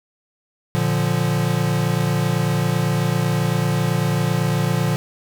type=chord; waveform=square; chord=Bb major; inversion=none; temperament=equal; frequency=116.54 / 146.83 / 174.61 Hz; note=Bb2 / D3 / F3; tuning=0 / 0 / 0 cents; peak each=-23 / -22 / -23 dBFS; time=0.75-4.96 s; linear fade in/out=0 ms; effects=none